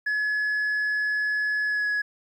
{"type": "tone with pitch glide", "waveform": "sine", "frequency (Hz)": [1700, 1682.4], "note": ["G#6", "G#6"], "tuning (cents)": [40, 22], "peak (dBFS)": -20, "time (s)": [0.06, 2.02], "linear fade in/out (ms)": 10, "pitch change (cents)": -18, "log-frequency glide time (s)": [1.66, 1.88], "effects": ["tanh soft clip ceiling -22 dBFS", "10-bit"]}